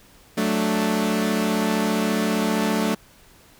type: chord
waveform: sawtooth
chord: D major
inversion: first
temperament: equal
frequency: 185 / 220 / 293.7 Hz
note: F#3 / A3 / D4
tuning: 0 / 0 / 0 cents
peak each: -22 / -18 / -23 dBFS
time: 0.37-2.95 s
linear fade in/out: 10 ms
effects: pink hiss -52 dBFS RMS until 3.59 s